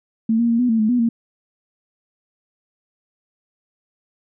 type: tone with pitch steps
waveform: sine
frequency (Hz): 224.2 / 234.9 / 231.6 / 247.6 / 224.9 / 215.8 / 245.7 / 231.2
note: A3 / A#3 / A#3 / B3 / A3 / A3 / B3 / A#3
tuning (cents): +33 / +13 / -11 / +5 / +38 / -33 / -9 / -14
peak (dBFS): -14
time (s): 0.29-1.09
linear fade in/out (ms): 5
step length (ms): 100
effects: none